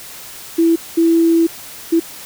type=tone bursts at uneven times; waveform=sine; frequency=331.7 Hz; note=E4; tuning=11 cents sharp; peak=-9 dBFS; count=3; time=0.58-0.76 / 0.97-1.47 / 1.92-2 s; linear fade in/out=10 ms; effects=white hiss -34 dBFS RMS until 2.25 s